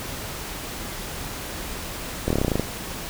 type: slowing click train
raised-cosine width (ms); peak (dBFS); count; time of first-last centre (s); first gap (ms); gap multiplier
2; -8; 11; 2.28-2.596; 24; 1.06
effects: pink hiss -33 dBFS RMS until 3.09 s